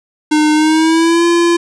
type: tone with pitch glide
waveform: square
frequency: 304.7 to 342 Hz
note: D#4 to F4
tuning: -36 to -36 cents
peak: -9 dBFS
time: 0.31-1.57 s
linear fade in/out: 10 ms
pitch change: +200 cents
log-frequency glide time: 0.53-1.25 s
effects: resampled to 22050 Hz + 7-bit